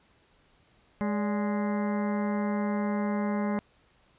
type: harmonic tone with a mistuned harmonic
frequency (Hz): 207.7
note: G#3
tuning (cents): 0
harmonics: 1 / 2 / 3 / 4 / 5 / 6 / 7 / 8 / 9 / 10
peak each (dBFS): -27 / -37 / -36 / -39 / -40 / -46 / -48 / -48 / -49 / -46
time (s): 1.01-3.59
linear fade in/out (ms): 0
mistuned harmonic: 3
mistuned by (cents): -110
effects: pink hiss -64 dBFS RMS until 4.18 s + resampled to 8000 Hz